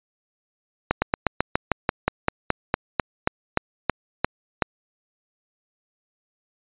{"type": "slowing click train", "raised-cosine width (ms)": 0.5, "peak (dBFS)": -3, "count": 18, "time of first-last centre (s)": [0.91, 4.623], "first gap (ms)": 110, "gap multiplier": 1.08, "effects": ["resampled to 8000 Hz"]}